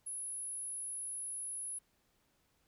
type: tone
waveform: sine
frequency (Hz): 10548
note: E9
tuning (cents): 0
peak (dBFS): -39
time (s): 0.06-1.79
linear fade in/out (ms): 10
effects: pink hiss -75 dBFS RMS until 2.67 s